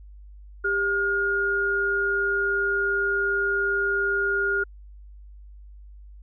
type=tone pair together; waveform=sine; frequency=397.7 / 1425 Hz; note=G4 / F6; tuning=+25 / +34 cents; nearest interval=octave + minor seventh; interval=2209 cents; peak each=-27 / -22 dBFS; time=0.64-4.64 s; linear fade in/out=10 ms; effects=added 50 Hz sine -42 dBFS peak until 6.22 s